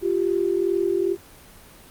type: tone pair together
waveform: sine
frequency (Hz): 349 / 391.4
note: F4 / G4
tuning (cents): -1 / -3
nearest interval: major second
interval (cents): 198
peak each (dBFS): -22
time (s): 0.01-1.17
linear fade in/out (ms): 50
effects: pink hiss -47 dBFS RMS until 1.9 s + Opus 32 kbps